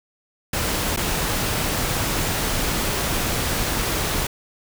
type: noise with dropouts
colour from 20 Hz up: pink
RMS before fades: -23 dBFS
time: 0.53-4.27 s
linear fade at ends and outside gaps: 5 ms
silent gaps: 0.963-0.972 s
effects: none